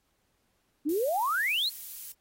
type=exponential sweep; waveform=sine; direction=up; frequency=277.2 to 4435 Hz; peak=-25 dBFS; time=0.85-1.7 s; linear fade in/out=20 ms
type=noise; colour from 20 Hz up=violet; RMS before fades=-40 dBFS; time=0.89-2.12 s; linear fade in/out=2 ms
effects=pink hiss -74 dBFS RMS until 2.2 s + AAC 48 kbps